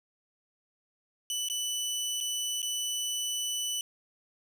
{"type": "tone with dropouts", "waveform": "20% pulse", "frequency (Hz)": 2980, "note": "F#7", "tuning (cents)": 12, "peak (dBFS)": -25, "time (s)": [1.3, 3.81], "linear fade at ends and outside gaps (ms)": 1, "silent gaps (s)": [[1.486, 1.499], [2.204, 2.209], [2.619, 2.628]], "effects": []}